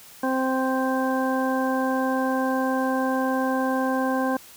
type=harmonic tone; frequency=261.6 Hz; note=C4; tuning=in tune; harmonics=1 / 2 / 3 / 4 / 6; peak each=-24 / -27 / -29 / -30 / -32 dBFS; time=0.23-4.37 s; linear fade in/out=5 ms; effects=white hiss -47 dBFS RMS until 4.56 s